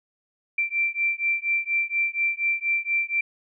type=beating tone pair; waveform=sine; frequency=2349 / 2353.2 Hz; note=D7 / D7; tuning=0 / +3 cents; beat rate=4.2 Hz; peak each=-25 dBFS; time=0.58-3.21 s; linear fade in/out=5 ms; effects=none